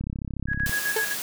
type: click train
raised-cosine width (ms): 5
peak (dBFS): -18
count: 24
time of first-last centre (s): 0.01-0.695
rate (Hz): 33.6
type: tone with tremolo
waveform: sine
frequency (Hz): 1661.2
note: G#6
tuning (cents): 0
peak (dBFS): -23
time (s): 0.47-1.16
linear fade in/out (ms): 50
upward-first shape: square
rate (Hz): 7.8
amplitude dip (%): 65
type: high-pass noise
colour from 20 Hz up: white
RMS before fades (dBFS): -31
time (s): 0.66-1.22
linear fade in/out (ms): 0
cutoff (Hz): 120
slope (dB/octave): 24
type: tone with exponential decay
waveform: 35% pulse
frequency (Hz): 440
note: A4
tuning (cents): 0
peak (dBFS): -19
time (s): 0.96-1.08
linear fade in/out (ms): 5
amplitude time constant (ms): 24
effects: none